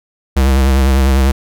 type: tone with vibrato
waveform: square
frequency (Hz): 66.7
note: C2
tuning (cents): +34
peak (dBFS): -9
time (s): 0.36-1.32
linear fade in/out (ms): 10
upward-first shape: triangle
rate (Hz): 10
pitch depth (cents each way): 69
effects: none